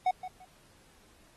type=tone with echo; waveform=triangle; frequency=740 Hz; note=F#5; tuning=in tune; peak=-21 dBFS; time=0.06-0.11 s; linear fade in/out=5 ms; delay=170 ms; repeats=2; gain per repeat=-13 dB; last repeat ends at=0.45 s; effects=pink hiss -62 dBFS RMS until 1.36 s + AAC 32 kbps